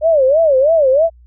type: tone with vibrato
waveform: sine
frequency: 586 Hz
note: D5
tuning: 4 cents flat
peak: -8 dBFS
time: 0.01-1.1 s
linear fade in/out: 50 ms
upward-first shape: sine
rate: 3.1 Hz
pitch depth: 220 cents each way
effects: added 60 Hz sine -41 dBFS peak until 1.26 s